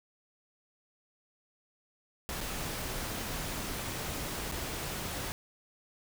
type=noise with dropouts; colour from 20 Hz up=pink; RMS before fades=-37 dBFS; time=2.29-5.32 s; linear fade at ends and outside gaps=0 ms; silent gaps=2.406-2.411 / 4.515-4.521 s; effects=none